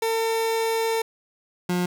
30% pulse tone pair in turn, 451.6 / 178.49 Hz, A4 / F3, +45 / +38 cents, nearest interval octave + major third, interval 1607 cents, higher first, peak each -19 dBFS, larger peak neither, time 0.02-1.02 / 1.69-1.86 s, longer first, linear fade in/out 5 ms, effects none

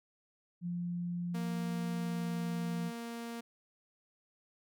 sine tone with pitch glide, 174.61 to 172.7 Hz, F3 to F3, 0 to -19 cents, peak -34 dBFS, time 0.61-2.92 s, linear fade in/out 50 ms, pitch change -19 cents, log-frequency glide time 1.99-2.3 s
sawtooth tone, 233.1 Hz, A#3, in tune, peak -36 dBFS, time 1.34-3.41 s, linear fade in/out 10 ms
effects none

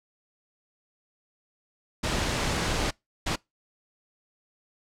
pink noise bursts at uneven times, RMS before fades -27 dBFS, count 2, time 2.03-2.91 / 3.26-3.36 s, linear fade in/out 10 ms, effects noise-tail reverb RT60 0.2 s tail -25 dB re dry + low-pass 7000 Hz 12 dB/octave

